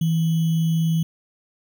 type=tone with sample-and-hold; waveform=sine; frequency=162.9 Hz; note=E3; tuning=20 cents flat; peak=-17 dBFS; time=0.01-1.03 s; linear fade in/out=5 ms; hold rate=3150 Hz; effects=none